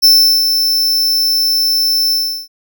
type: tone with ADSR envelope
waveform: 45% pulse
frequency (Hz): 5320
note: E8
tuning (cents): +15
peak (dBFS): -4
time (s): 0.02-2.48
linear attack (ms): 23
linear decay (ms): 380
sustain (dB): -7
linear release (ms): 360
effects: none